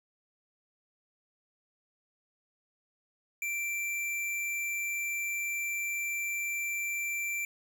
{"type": "tone", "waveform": "square", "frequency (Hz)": 2349, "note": "D7", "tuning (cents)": 0, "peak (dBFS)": -32, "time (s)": [3.42, 7.45], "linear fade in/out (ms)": 2, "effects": ["10-bit"]}